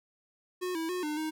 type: tone with pitch steps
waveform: square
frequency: 363.5 / 325.3 / 362.6 / 301.7 / 312.9 Hz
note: F#4 / E4 / F#4 / D4 / D#4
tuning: -31 / -23 / -35 / +47 / +10 cents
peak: -32 dBFS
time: 0.61-1.31 s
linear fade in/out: 20 ms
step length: 140 ms
effects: none